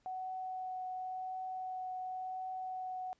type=tone with vibrato; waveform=sine; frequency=745 Hz; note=F#5; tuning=12 cents sharp; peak=-38 dBFS; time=0.06-3.13 s; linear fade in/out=0 ms; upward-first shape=triangle; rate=0.93 Hz; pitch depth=10 cents each way; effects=pink hiss -75 dBFS RMS until 3.19 s + resampled to 16000 Hz